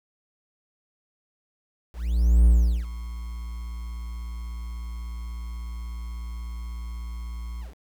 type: tone with ADSR envelope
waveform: triangle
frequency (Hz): 58.2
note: A#1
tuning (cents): -2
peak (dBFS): -10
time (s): 1.93-7.75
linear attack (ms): 530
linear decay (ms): 390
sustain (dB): -19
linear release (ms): 140
effects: 8-bit